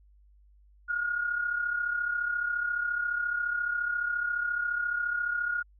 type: tone pair together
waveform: sine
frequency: 1400 / 1434.4 Hz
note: F6 / F6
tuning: +4 / +46 cents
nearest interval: unison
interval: 42 cents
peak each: -35 / -28 dBFS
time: 0.88-5.63 s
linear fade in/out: 20 ms
effects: added 50 Hz sine -56 dBFS peak until 5.79 s